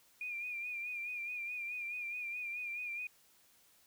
sine tone with vibrato, 2422 Hz, D#7, 47 cents flat, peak -38 dBFS, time 0.21-3.07 s, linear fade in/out 2 ms, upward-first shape sine, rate 4.7 Hz, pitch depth 50 cents each way, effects white hiss -67 dBFS RMS until 3.86 s

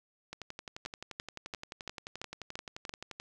two click trains, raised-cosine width 0.2 ms, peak -21 / -24 dBFS, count 7 / 34, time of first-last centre 0.86-2.894 / 0.33-3.2 s, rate 2.95 / 11.5 Hz, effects none

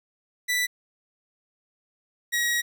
sawtooth tone pair in turn, 1975.5 / 1903.3 Hz, B6 / A#6, 0 / +36 cents, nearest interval minor second, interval 64 cents, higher first, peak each -19 dBFS, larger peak neither, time 0.48-0.67 / 2.32-2.62 s, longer second, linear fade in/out 20 ms, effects none

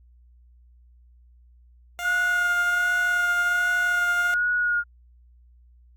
15% pulse tone, 703 Hz, F5, 11 cents sharp, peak -24 dBFS, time 1.99-4.34 s, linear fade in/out 0 ms
sine tone with vibrato, 1438 Hz, F#6, 50 cents flat, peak -20 dBFS, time 2.02-4.84 s, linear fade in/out 50 ms, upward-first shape sine, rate 1.3 Hz, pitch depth 27 cents each way
effects added 60 Hz sine -51 dBFS peak until 5.96 s + Opus 48 kbps

